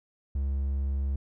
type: tone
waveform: triangle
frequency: 68.6 Hz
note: C#2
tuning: 17 cents flat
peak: -24 dBFS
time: 0.35-1.16 s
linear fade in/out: 5 ms
effects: none